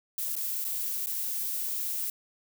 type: noise with dropouts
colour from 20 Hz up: violet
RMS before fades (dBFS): -32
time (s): 0.18-2.1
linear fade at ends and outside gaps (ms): 2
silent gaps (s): 0.355-0.364 / 0.644-0.649 / 1.061-1.069
effects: none